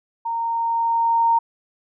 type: tone with level ramp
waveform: sine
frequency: 923 Hz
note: A#5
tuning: 17 cents flat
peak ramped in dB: -22 to -13 dBFS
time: 0.25-1.39 s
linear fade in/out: 10 ms
effects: none